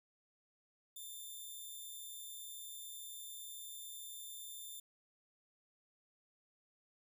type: tone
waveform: 5% pulse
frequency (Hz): 3571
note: A7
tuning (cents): +25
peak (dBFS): -39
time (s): 0.96-4.8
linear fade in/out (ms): 5
effects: none